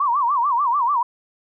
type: tone with vibrato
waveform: sine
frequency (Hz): 1046.5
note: C6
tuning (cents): 0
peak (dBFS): -16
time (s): 0-1.03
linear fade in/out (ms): 5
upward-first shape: sine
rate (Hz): 6.8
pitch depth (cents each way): 210
effects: none